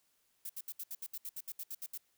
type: noise bursts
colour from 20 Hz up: violet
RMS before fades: -42 dBFS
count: 14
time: 0.45-1.977 s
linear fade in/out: 5 ms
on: 45 ms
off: 69 ms
effects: white hiss -75 dBFS RMS until 2.17 s